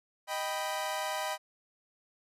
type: chord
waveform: sawtooth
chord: Eb augmented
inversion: none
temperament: equal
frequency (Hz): 622.3 / 784 / 987.8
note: Eb5 / G5 / B5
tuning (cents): 0 / 0 / 0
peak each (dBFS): -33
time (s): 0.27-1.38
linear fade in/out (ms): 50
effects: resampled to 32000 Hz